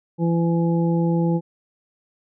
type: harmonic tone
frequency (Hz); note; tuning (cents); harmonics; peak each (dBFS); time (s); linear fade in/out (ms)
168.2; E3; +35; 1 / 2 / 3 / 5; -18 / -24 / -28 / -32; 0.18-1.41; 50
effects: none